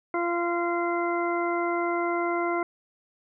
harmonic tone, 344.7 Hz, F4, 23 cents flat, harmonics 1 / 2 / 3 / 4 / 6, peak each -27 / -30 / -32 / -33 / -35 dBFS, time 0.14-2.63 s, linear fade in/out 2 ms, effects none

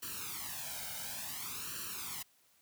white noise with flanger, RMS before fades -42 dBFS, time 0.02-2.23 s, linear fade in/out 10 ms, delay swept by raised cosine 0.69 to 1.34 ms, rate 0.57 Hz, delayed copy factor +0.85, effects white hiss -69 dBFS RMS until 2.61 s + high-pass 60 Hz 12 dB/octave

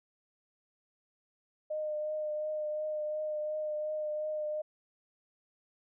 sine tone with vibrato, 610 Hz, D#5, 34 cents flat, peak -32 dBFS, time 1.7-4.62 s, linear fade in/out 10 ms, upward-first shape triangle, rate 2.8 Hz, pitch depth 21 cents each way, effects none

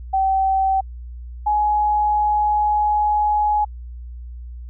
sine tone pair in turn, 770 / 839.7 Hz, G5 / G#5, -31 / +19 cents, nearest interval major second, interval 150 cents, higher second, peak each -15 dBFS, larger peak neither, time 0.13-0.81 / 1.46-3.65 s, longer second, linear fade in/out 10 ms, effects added 60 Hz sine -31 dBFS peak until 4.69 s

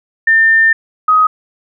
sine tone pair in turn, 1800 / 1258.2 Hz, A6 / D#6, +39 / +19 cents, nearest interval tritone, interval 620 cents, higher first, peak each -6 dBFS, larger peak neither, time 0.27-0.73 / 1.08-1.27 s, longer first, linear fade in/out 5 ms, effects none

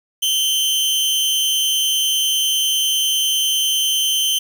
sawtooth tone with amplitude modulation, 3075 Hz, G7, 34 cents flat, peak -10 dBFS, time 0.22-4.39 s, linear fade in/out 10 ms, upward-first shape sine, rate 250 Hz, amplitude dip 55%, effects 7-bit

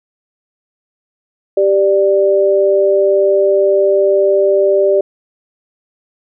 sine tone pair together, 392 / 589.9 Hz, G4 / D5, 0 / +8 cents, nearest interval perfect fifth, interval 708 cents, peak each -11 dBFS, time 1.57-5.01 s, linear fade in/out 5 ms, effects none

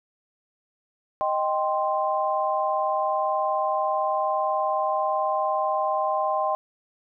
sine chord, C minor, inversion first, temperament equal, 622.3 / 784 / 1046.5 Hz, Eb5 / G5 / C6, 0 / 0 / 0 cents, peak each -26 dBFS, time 1.21-6.55 s, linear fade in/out 0 ms, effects none

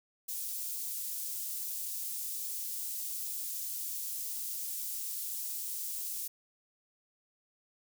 white high-pass noise, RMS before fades -38 dBFS, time 0.28-6.28 s, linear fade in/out 10 ms, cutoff 7000 Hz, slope 12 dB/octave, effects none

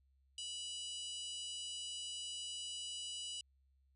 harmonic tone, 981 Hz, B5, 12 cents flat, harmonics 3 / 4 / 5 / 6 / 7 / 8 / 9 / 10, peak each -44 / -57 / -53 / -57 / -57 / -52 / -53 / -66 dBFS, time 0.38-3.41 s, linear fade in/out 2 ms, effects added 67 Hz sine -70 dBFS peak until 3.95 s

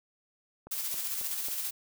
click train, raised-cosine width 1 ms, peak -32 dBFS, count 4, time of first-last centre 0.67-1.485 s, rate 3.68 Hz
blue noise with tremolo, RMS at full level -33 dBFS, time 0.71-1.71 s, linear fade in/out 10 ms, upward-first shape square, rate 15 Hz, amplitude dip 30%
effects none

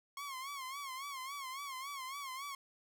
sawtooth tone with vibrato, 1086 Hz, C#6, 36 cents flat, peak -38 dBFS, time 0.17-2.55 s, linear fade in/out 2 ms, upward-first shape sine, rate 3.6 Hz, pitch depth 100 cents each way, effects none

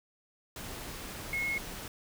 sine tone in noise, 2170 Hz, C#7, 37 cents flat, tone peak -30 dBFS, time 1.33-1.58 s, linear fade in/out 2 ms, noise pink, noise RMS -42 dBFS, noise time 0.56-1.88 s, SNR +9 dB, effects none

